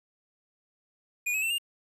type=tone with pitch steps; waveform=square; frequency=2447 / 2563 / 2684 / 2811 Hz; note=D#7 / E7 / E7 / F7; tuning=-29 / -49 / +31 / +11 cents; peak=-27 dBFS; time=1.26-1.584 s; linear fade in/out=10 ms; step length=81 ms; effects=resampled to 32000 Hz + 10-bit